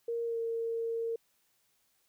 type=tone with pitch glide; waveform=sine; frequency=466.2 to 458.5 Hz; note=A#4 to A#4; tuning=0 to -29 cents; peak=-31 dBFS; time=0.08-1.16 s; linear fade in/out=5 ms; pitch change=-29 cents; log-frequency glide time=0.25-0.38 s; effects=white hiss -73 dBFS RMS until 2.08 s